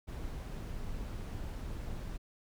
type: noise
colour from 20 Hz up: brown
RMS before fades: -40 dBFS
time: 0.07-2.18 s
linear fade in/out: 20 ms
effects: none